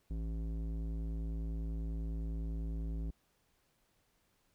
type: tone with low-pass filter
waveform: square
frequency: 55 Hz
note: A1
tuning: in tune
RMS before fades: -38 dBFS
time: 0.1-3.11 s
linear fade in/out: 10 ms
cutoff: 280 Hz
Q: 0.99
effects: pink hiss -75 dBFS RMS until 4.54 s